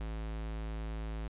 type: tone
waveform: square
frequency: 54.4 Hz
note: A1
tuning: 19 cents flat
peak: -37 dBFS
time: 0-1.28 s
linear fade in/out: 5 ms
effects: resampled to 8000 Hz